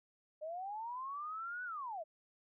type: linear two-way sweep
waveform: sine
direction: up then down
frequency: 599 to 1500 to 599 Hz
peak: -40 dBFS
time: 0.41-2.04 s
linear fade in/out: 20 ms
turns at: 1.64 s
effects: none